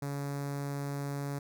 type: tone with notch filter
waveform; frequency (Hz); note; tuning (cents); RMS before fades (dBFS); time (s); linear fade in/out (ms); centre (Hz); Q
sawtooth; 141.4; C#3; +35; -36; 0.02-1.39; 5; 3000; 0.98
effects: none